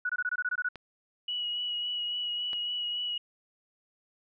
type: tone bursts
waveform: sine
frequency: 1471 Hz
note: F#6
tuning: 11 cents flat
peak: -27 dBFS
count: 10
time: 0.05-0.688 s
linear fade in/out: 5 ms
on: 44 ms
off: 22 ms
type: clicks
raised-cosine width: 0.3 ms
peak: -26 dBFS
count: 2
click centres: 0.757 / 2.532 s
type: tone with vibrato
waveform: sine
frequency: 2921 Hz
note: F#7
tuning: 23 cents flat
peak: -30 dBFS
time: 1.28-3.18 s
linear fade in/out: 5 ms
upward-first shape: sine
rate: 3.6 Hz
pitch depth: 17 cents each way
effects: none